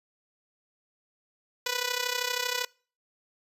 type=tone with amplitude modulation; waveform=5% pulse; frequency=493.9 Hz; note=B4; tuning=in tune; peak=-13 dBFS; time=1.66-2.65 s; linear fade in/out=5 ms; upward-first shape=sine; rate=32.7 Hz; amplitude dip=75%; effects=noise-tail reverb RT60 0.4 s tail -25 dB re dry + resampled to 32000 Hz